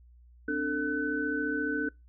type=tone cluster; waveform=sine; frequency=260.6 / 295 / 447.5 / 1508 Hz; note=C4 / D4 / A4 / F#6; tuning=-7 / +8 / +29 / +32 cents; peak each=-37 / -31 / -35 / -32 dBFS; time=0.48-1.89 s; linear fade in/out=5 ms; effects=noise-tail reverb RT60 0.2 s tail -23 dB re dry + added 60 Hz sine -53 dBFS peak until 2.08 s